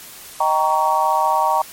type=chord; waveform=sine; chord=Eb dominant seventh; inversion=none; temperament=just; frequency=622.3 / 777.8 / 933.4 / 1120.1 Hz; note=Eb5 / G5 / Bb5 / Db6; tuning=0 / -14 / +2 / +18 cents; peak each=-23 / -20 / -17 / -21 dBFS; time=0.4-1.62 s; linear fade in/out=5 ms; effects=white hiss -38 dBFS RMS until 1.72 s + MP3 64 kbps